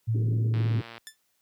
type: tone with vibrato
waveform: sine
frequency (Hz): 112.3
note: A2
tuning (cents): +36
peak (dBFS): -22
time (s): 0.07-0.81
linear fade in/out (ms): 20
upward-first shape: triangle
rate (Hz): 5.3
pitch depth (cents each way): 9
type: band-pass noise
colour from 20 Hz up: pink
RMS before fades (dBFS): -37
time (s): 0.14-0.82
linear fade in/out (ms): 5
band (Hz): 130 to 420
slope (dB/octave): 48
type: click train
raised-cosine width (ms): 0.3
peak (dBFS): -26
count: 52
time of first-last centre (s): 0.54-0.98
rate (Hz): 116
type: tone with exponential decay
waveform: 10% pulse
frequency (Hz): 1760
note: A6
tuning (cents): 0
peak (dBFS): -27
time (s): 1.07-1.17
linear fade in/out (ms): 0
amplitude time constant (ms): 21
effects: white hiss -72 dBFS RMS until 1.41 s + high-pass 60 Hz 12 dB/octave